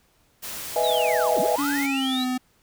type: noise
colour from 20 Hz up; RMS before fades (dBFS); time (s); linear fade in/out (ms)
white; -34; 0.42-1.87; 20
type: chord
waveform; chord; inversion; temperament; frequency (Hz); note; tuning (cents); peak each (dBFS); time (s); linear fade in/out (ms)
sine; E major seventh; second; equal; 493.9 / 622.3 / 659.3 / 830.6; B4 / D#5 / E5 / G#5; 0 / 0 / 0 / 0; -25; 0.76-1.56; 2
type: linear two-way sweep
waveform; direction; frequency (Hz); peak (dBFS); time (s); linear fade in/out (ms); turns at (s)
triangle; down then up; 4058 to 159 to 4058; -26; 0.83-2.25; 20; 1.4
type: tone with pitch glide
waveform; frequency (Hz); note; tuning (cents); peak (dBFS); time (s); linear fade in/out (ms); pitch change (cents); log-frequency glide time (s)
square; 284.8 to 253.7; C#4 to B3; +47 to +47; -24; 1.58-2.38; 10; -200; 1.73-2.24
effects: pink hiss -63 dBFS RMS until 2.62 s